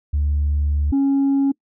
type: tone pair in turn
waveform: sine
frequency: 73 / 275.6 Hz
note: D2 / C#4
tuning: -10 / -10 cents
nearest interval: octave + major seventh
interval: 2300 cents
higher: second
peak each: -15 / -12 dBFS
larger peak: second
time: 0.13-0.92 / 0.92-1.52 s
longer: first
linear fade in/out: 10 ms
effects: noise-tail reverb RT60 0.1 s tail -25 dB re dry + tanh soft clip ceiling -13 dBFS